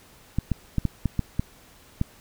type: clicks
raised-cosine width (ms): 5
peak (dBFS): -10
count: 8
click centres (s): 0.386 / 0.517 / 0.783 / 0.853 / 1.057 / 1.193 / 1.395 / 2.014
effects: pink hiss -53 dBFS RMS until 2.2 s